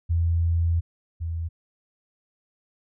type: tone pair in turn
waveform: sine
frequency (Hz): 84 / 82.89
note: E2 / E2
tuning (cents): +33 / +10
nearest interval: unison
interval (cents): 23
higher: first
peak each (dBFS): -19 / -26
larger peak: first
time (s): 0.09-0.81 / 1.2-1.49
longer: first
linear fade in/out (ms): 20
effects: none

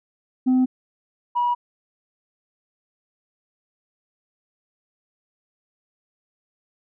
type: tone pair in turn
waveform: sine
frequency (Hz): 256.2 / 967.3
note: C4 / B5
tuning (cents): -36 / -36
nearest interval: octave + major seventh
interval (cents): 2300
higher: second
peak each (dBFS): -12 / -17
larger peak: first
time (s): 0.46-0.66 / 1.35-1.55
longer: neither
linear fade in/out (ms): 20
effects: tanh soft clip ceiling -14 dBFS

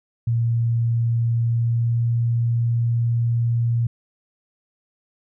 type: tone with pitch glide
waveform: sine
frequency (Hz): 116.54 to 117.42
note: A#2 to A#2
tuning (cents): 0 to +13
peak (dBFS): -17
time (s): 0.27-3.87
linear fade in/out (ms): 5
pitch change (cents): +13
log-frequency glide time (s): 1.44-2.06
effects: none

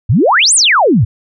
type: exponential two-way sweep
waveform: sine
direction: up then down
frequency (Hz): 90.3 to 9956 to 90.3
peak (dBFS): -6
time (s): 0.09-1.05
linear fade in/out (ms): 10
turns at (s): 0.54
effects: none

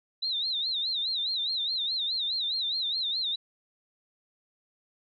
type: tone with vibrato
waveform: sine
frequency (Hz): 3883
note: B7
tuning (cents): -30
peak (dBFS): -27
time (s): 0.22-3.36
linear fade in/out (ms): 10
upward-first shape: sine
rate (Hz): 4.8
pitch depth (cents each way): 150
effects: none

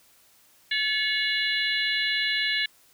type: harmonic tone with a mistuned harmonic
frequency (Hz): 574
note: D5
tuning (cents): -40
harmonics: 3 / 4 / 5 / 6 / 7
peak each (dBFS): -28 / -29 / -30 / -31 / -31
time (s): 0.71-2.66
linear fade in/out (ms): 5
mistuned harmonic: 4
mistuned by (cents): -78
effects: white hiss -59 dBFS RMS until 2.93 s

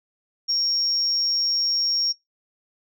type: tone with amplitude modulation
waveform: sine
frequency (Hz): 5560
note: F8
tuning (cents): -9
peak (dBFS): -16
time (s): 0.48-2.13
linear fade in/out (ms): 20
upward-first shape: sine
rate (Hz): 160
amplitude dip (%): 55
effects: noise-tail reverb RT60 0.2 s tail -25 dB re dry + tanh soft clip ceiling -13 dBFS

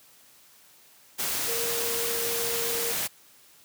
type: tone in noise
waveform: sine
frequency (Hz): 466.2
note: A#4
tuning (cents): 0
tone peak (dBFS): -32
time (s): 1.47-2.93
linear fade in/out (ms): 20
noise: white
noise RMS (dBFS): -29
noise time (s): 1.18-3.08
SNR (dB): -6
effects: white hiss -56 dBFS RMS until 3.64 s + high-pass 80 Hz 12 dB/octave

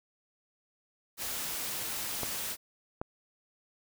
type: noise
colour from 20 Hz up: white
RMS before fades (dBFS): -36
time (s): 1.17-2.57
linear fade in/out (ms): 50
type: clicks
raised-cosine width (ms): 1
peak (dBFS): -20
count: 2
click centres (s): 2.233 / 3.015
effects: none

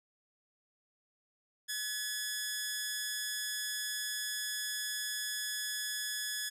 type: tone with amplitude modulation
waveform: 10% pulse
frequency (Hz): 1700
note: G#6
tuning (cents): +40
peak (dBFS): -24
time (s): 1.68-6.5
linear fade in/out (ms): 20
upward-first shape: sine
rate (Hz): 219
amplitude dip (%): 45
effects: none

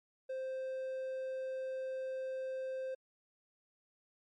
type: tone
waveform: triangle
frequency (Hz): 523.3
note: C5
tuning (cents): 0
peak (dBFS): -35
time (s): 0.29-2.95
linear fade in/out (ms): 10
effects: MP3 48 kbps

